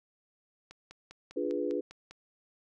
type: click train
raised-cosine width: 0.2 ms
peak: -31 dBFS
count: 8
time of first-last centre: 0.71-2.11 s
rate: 5 Hz
type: chord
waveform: sine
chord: D diminished seventh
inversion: none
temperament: equal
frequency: 293.7 / 349.2 / 415.3 / 493.9 Hz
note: D4 / F4 / Ab4 / Cb5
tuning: 0 / 0 / 0 / 0 cents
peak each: -35 dBFS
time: 1.36-1.81 s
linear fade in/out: 10 ms
effects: none